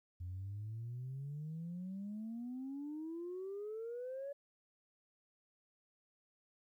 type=exponential sweep; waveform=sine; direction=up; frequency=87 to 571 Hz; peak=-40 dBFS; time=0.2-4.33 s; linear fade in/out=10 ms; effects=tanh soft clip ceiling -38 dBFS + 13-bit